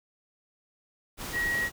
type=tone in noise; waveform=sine; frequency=1904 Hz; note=A#6; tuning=36 cents sharp; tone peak=-26 dBFS; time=1.32-1.7 s; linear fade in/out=50 ms; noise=pink; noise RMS=-37 dBFS; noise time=1.17-1.72 s; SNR=+8 dB; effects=none